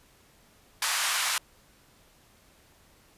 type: band-pass noise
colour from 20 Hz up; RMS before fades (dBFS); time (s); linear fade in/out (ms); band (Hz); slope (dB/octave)
pink; -28; 0.82-1.38; 2; 990 to 12000; 24
effects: pink hiss -60 dBFS RMS until 3.17 s + resampled to 32000 Hz